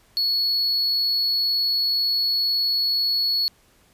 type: tone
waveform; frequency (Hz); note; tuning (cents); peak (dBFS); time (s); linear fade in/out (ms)
triangle; 4381; C#8; -21; -18; 0.17-3.48; 0
effects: pink hiss -58 dBFS RMS until 3.93 s + resampled to 32000 Hz